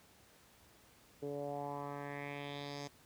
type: tone with low-pass filter sweep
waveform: 10% pulse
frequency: 143 Hz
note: D3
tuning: 46 cents flat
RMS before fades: -43 dBFS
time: 1.22-2.88 s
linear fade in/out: 10 ms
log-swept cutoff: 420 to 6100 Hz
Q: 3.2
effects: pink hiss -64 dBFS RMS until 3.05 s + high-pass 60 Hz 12 dB/octave